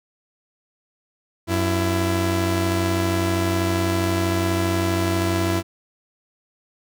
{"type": "tone pair together", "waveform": "sawtooth", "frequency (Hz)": [92.4, 334], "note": ["F#2", "E4"], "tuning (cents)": [-2, 23], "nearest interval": "octave + minor seventh", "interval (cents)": 2225, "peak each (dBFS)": -18, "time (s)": [1.47, 5.63], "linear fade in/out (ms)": 50, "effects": []}